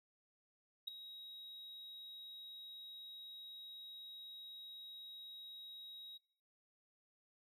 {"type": "tone with ADSR envelope", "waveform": "triangle", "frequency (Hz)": 3808, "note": "A#7", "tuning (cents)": 36, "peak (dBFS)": -34, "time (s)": [0.87, 6.18], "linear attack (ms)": 11, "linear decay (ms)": 3, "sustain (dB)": -15, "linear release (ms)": 15, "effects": ["noise-tail reverb RT60 0.6 s tail -22 dB re dry"]}